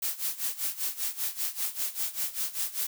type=noise with tremolo; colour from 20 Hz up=blue; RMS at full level=-29 dBFS; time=0.02-2.87 s; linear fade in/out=5 ms; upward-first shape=sine; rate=5.1 Hz; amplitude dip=85%; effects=none